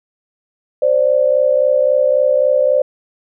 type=tone pair together; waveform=sine; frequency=523.3 / 587 Hz; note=C5 / D5; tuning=0 / -1 cents; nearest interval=major second; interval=199 cents; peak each=-13 dBFS; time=0.82-2.82 s; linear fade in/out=5 ms; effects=none